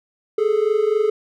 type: tone pair together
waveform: triangle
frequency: 414.5 / 438.4 Hz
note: G#4 / A4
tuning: -3 / -6 cents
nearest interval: minor second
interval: 97 cents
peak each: -17 / -16 dBFS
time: 0.38-1.1 s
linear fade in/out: 5 ms
effects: none